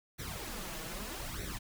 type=noise with flanger; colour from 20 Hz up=pink; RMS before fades=-41 dBFS; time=0.18-1.59 s; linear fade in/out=20 ms; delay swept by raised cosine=0.5 to 6.3 ms; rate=0.8 Hz; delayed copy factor=+0.75; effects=none